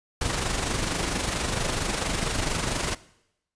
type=noise with amplitude modulation; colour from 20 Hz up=pink; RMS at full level=-25 dBFS; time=0.21-2.95 s; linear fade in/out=5 ms; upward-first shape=sine; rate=24.4 Hz; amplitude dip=50%; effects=noise-tail reverb RT60 0.8 s tail -19 dB re dry + resampled to 22050 Hz